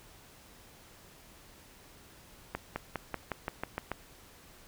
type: accelerating click train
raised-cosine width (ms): 0.5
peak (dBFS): -18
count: 9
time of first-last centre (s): 2.55-3.917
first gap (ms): 210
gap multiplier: 0.94
effects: pink hiss -56 dBFS RMS until 4.67 s